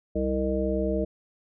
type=harmonic tone with a mistuned harmonic; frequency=65.3 Hz; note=C2; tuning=3 cents flat; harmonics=1 / 3 / 5 / 7 / 9; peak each=-30 / -30 / -30 / -30 / -30 dBFS; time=0.15-1.05 s; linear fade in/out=10 ms; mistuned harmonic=9; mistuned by=+63 cents; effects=none